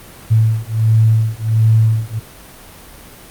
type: beating tone pair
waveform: sine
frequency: 110.4 / 111.8 Hz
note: A2 / A2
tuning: +6 / +28 cents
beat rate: 1.4 Hz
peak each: -13 dBFS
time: 0.3-2.2 s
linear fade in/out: 20 ms
effects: pink hiss -38 dBFS RMS until 3.3 s + Opus 32 kbps